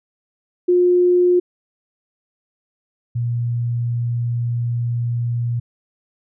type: tone pair in turn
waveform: sine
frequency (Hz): 356.9 / 119.1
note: F4 / A#2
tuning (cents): +38 / +38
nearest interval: octave + perfect fifth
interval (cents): 1900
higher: first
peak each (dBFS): -11 / -18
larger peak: first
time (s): 0.68-1.4 / 3.15-5.6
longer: second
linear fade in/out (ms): 10
effects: none